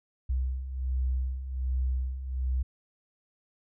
sine beating tone pair, 63.2 / 64.5 Hz, B1 / C2, +41 / -24 cents, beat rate 1.3 Hz, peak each -34 / -28 dBFS, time 0.29-2.63 s, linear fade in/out 10 ms, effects none

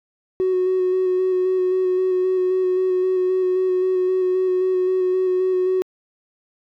triangle tone with vibrato, 370 Hz, F#4, in tune, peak -13 dBFS, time 0.4-5.82 s, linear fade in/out 0 ms, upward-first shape square, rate 3.8 Hz, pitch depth 14 cents each way, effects tanh soft clip ceiling -13 dBFS

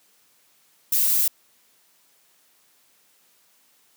violet noise, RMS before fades -20 dBFS, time 0.92-1.28 s, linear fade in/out 5 ms, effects white hiss -61 dBFS RMS until 3.96 s + high-pass 150 Hz 12 dB/octave

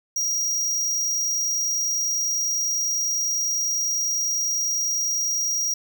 square tone, 5710 Hz, F8, 37 cents sharp, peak -22 dBFS, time 0.16-5.74 s, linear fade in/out 5 ms, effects none

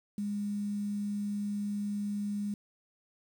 sine tone with quantisation, 204.9 Hz, G#3, 23 cents flat, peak -31 dBFS, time 0.18-2.54 s, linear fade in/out 2 ms, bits 9, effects none

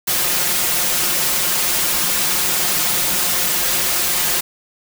white noise with comb filter, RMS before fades -18 dBFS, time 0.07-4.41 s, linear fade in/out 10 ms, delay 5.6 ms, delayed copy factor +1, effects none

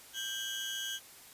30% pulse tone cluster, 1580 / 2976 / 3274 Hz, G6 / F#7 / G#7, +13 / +9 / -25 cents, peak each -39 / -38 / -36 dBFS, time 0.13-1 s, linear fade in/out 50 ms, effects white hiss -54 dBFS RMS until 1.33 s + resampled to 32000 Hz

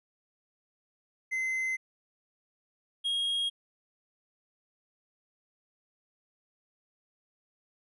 triangle tone pair in turn, 2059 / 3268 Hz, C7 / G#7, -28 / -29 cents, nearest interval minor sixth, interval 799 cents, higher second, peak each -27 / -26 dBFS, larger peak second, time 1.31-1.77 / 3.04-3.5 s, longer neither, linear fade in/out 20 ms, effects resampled to 32000 Hz

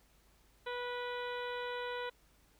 harmonic tone with a mistuned harmonic, 489.5 Hz, B4, 15 cents flat, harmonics 1 / 2 / 3 / 4 / 5 / 6 / 7 / 8, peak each -40 / -43 / -45 / -49 / -52 / -53 / -53 / -52 dBFS, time 0.66-2.1 s, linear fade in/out 10 ms, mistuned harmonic 6, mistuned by +44 cents, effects added 50 Hz sine -68 dBFS peak until 2.59 s + pink hiss -69 dBFS RMS until 2.59 s

